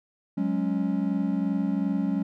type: chord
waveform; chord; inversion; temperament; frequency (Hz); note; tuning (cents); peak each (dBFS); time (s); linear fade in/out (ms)
triangle; F# suspended second; none; equal; 185 / 207.7 / 277.2; F#3 / G#3 / C#4; 0 / 0 / 0; -26; 0.37-2.23; 10
effects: none